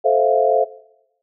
sine chord, F major seventh, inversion first, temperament just, 436.5 / 523.8 / 654.8 / 698.5 Hz, A4 / C5 / E5 / F5, -14 / +2 / -12 / 0 cents, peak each -18 dBFS, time 0.04-0.65 s, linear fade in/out 20 ms, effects noise-tail reverb RT60 0.9 s tail -20 dB re dry

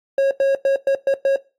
triangle tone bursts at uneven times, 546 Hz, C#5, 26 cents flat, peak -11 dBFS, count 6, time 0.18-0.31 / 0.4-0.55 / 0.65-0.76 / 0.87-0.95 / 1.07-1.14 / 1.25-1.36 s, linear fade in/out 2 ms, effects noise-tail reverb RT60 0.3 s tail -20 dB re dry + AAC 64 kbps

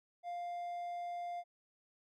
triangle tone, 700 Hz, F5, 4 cents sharp, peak -37 dBFS, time 0.23-1.44 s, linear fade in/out 50 ms, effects none

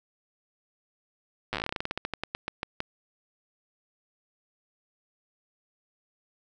slowing click train, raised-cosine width 0.3 ms, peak -14 dBFS, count 24, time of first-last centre 1.53-2.804 s, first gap 8 ms, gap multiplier 1.15, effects none

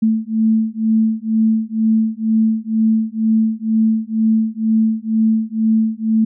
sine beating tone pair, 220 / 222.1 Hz, A3 / A3, 0 / +16 cents, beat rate 2.1 Hz, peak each -16 dBFS, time 0.02-6.25 s, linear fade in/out 10 ms, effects none

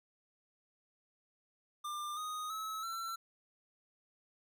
square tone with pitch steps, 1195 / 1243.6 / 1294.2 / 1346.8 Hz, D6 / D#6 / E6 / E6, +30 / -1 / -32 / +37 cents, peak -39 dBFS, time 1.84-3.16 s, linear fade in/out 10 ms, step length 330 ms, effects none

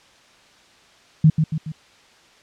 sine tone with echo, 156.7 Hz, D#3, 13 cents sharp, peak -8 dBFS, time 1.24-1.3 s, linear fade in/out 5 ms, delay 140 ms, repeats 3, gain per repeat -6 dB, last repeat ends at 1.72 s, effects white hiss -52 dBFS RMS until 2.42 s + low-pass 5000 Hz 12 dB/octave

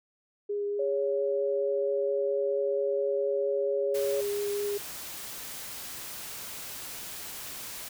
sine tone with vibrato, 408.8 Hz, G#4, 27 cents flat, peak -28 dBFS, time 0.49-4.78 s, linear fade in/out 10 ms, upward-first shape triangle, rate 4.4 Hz, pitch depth 10 cents each way
sine tone, 559 Hz, C#5, 14 cents sharp, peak -28 dBFS, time 0.79-4.21 s, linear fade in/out 5 ms
white noise, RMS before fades -40 dBFS, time 3.94-7.89 s, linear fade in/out 10 ms
effects none

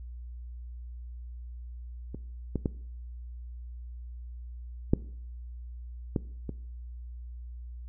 clicks, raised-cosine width 3 ms, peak -24 / -16 / -14 / -8 / -13 / -21 dBFS, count 6, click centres 2.146 / 2.557 / 2.658 / 4.935 / 6.162 / 6.493 s, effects noise-tail reverb RT60 0.6 s tail -20 dB re dry + added 60 Hz sine -39 dBFS peak until 7.88 s

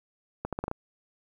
accelerating click train, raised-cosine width 1 ms, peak -17 dBFS, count 6, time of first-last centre 0.45-0.714 s, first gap 77 ms, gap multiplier 0.81, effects 9-bit

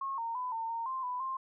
sine tone with pitch steps, 1086 / 920 / 1002 / 906 / 920 / 1048 / 995 / 1055 Hz, C#6 / A#5 / B5 / A#5 / A#5 / C6 / B5 / C6, -36 / -23 / +25 / -50 / -23 / +2 / +13 / +14 cents, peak -33 dBFS, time 0.01-1.37 s, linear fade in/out 5 ms, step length 170 ms, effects none

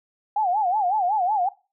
sine tone with vibrato, 784 Hz, G5, in tune, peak -19 dBFS, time 0.36-1.49 s, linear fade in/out 5 ms, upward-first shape sine, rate 5.4 Hz, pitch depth 190 cents each way, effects noise-tail reverb RT60 0.3 s tail -20 dB re dry

